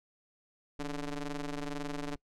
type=ring-modulated tone; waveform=sawtooth; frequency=147 Hz; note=D3; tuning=2 cents sharp; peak=-28 dBFS; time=0.79-2.16 s; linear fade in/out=5 ms; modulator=136 Hz; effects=noise-tail reverb RT60 0.1 s tail -23 dB re dry + low-pass 8000 Hz 12 dB/octave